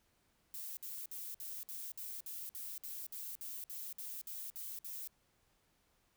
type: noise bursts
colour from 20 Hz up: violet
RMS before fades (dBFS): -45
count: 16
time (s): 0.54-5.075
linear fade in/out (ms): 0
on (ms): 230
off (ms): 57
effects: pink hiss -75 dBFS RMS until 6.16 s